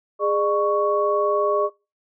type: tone cluster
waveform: sine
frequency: 412.9 / 603 / 1113 Hz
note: G#4 / D5 / C#6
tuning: -10 / +46 / +7 cents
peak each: -22 dBFS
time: 0.19-1.7 s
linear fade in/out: 50 ms
effects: noise-tail reverb RT60 0.3 s tail -24 dB re dry